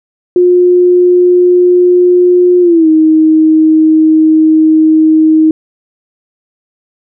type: tone with pitch glide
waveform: sine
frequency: 357.6 to 314.9 Hz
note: F4 to D#4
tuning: +41 to +21 cents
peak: -3 dBFS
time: 0.36-5.51 s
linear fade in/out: 2 ms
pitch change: -220 cents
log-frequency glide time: 2.61-2.88 s
effects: none